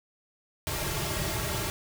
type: noise with comb filter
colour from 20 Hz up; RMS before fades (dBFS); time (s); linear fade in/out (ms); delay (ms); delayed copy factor
pink; -31; 0.67-1.7; 0; 4; -0.85
effects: none